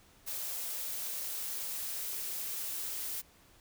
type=noise with high-pass filter sweep; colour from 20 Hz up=blue; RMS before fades=-38 dBFS; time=0.26-3.22 s; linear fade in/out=20 ms; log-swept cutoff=520 to 340 Hz; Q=2.6; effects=pink hiss -62 dBFS RMS until 3.6 s